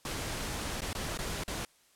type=noise with dropouts; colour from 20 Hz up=pink; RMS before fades=-36 dBFS; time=0.05-1.65 s; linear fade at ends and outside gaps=2 ms; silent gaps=0.807-0.818 / 0.931-0.95 / 1.175-1.188 / 1.437-1.479 s; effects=white hiss -65 dBFS RMS until 1.95 s + low-pass 11000 Hz 12 dB/octave